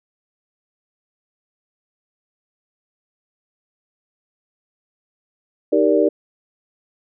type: chord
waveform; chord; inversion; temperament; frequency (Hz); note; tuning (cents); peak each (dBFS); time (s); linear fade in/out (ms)
sine; Eb major seventh; none; equal with one note detuned; 311.1 / 392 / 466.2 / 583.6; Eb4 / G4 / Bb4 / D5; 0 / 0 / 0 / -11; -18; 5.72-6.09; 10
effects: none